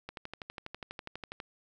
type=click train; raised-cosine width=0.3 ms; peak=-24 dBFS; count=17; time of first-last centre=0.09-1.401 s; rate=12.2 Hz; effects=none